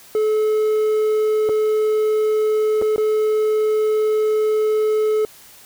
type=tone with dropouts; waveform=triangle; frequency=430.7 Hz; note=A4; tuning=37 cents flat; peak=-13 dBFS; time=0.15-5.25 s; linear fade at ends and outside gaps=1 ms; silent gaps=1.49-1.494 / 2.816-2.822 / 2.961-2.98 s; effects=white hiss -45 dBFS RMS until 5.65 s